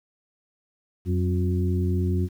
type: harmonic tone with a mistuned harmonic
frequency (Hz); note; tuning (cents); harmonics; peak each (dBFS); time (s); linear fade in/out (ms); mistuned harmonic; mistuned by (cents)
90; F#2; -47; 1 / 2 / 3 / 4; -22 / -28 / -33 / -31; 1.05-2.29; 50; 2; +57
effects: 9-bit